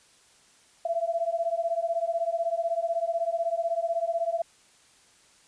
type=beating tone pair; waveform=sine; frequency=665 / 681 Hz; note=E5 / F5; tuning=+15 / -44 cents; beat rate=16 Hz; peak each=-28 dBFS; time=0.85-4.42 s; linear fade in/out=5 ms; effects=white hiss -59 dBFS RMS until 5.47 s + resampled to 22050 Hz